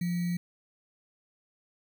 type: tone with sample-and-hold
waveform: sine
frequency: 174.61 Hz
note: F3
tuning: in tune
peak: -27 dBFS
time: 0.01-0.37 s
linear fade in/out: 5 ms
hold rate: 2100 Hz
effects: none